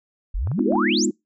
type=exponential sweep; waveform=sine; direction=up; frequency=35.68 to 7902 Hz; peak=-21 dBFS; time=0.34-1.06 s; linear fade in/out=10 ms
type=clicks; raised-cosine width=1 ms; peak=-23 dBFS; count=5; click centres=0.473 / 0.516 / 0.593 / 0.723 / 0.755 s
type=chord; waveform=sine; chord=F half-diminished seventh; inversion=first; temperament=equal; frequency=207.7 / 246.9 / 311.1 / 349.2 Hz; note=Ab3 / Cb4 / Eb4 / F4; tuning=0 / 0 / 0 / 0 cents; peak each=-24 dBFS; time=0.58-1.11 s; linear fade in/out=10 ms
effects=noise-tail reverb RT60 0.2 s tail -26 dB re dry